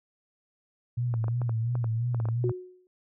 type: tone with vibrato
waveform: sine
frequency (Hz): 117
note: A#2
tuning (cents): +7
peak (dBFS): -25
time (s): 0.97-2.52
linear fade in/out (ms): 10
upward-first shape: sine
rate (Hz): 2.9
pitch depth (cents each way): 79
type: clicks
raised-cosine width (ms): 1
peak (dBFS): -24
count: 12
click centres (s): 1.14 / 1.242 / 1.282 / 1.417 / 1.494 / 1.754 / 1.843 / 2.146 / 2.201 / 2.255 / 2.287 / 2.495
type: tone with exponential decay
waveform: sine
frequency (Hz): 365.4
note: F#4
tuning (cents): -22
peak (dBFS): -24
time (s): 2.44-2.87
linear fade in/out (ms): 1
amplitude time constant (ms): 93
effects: none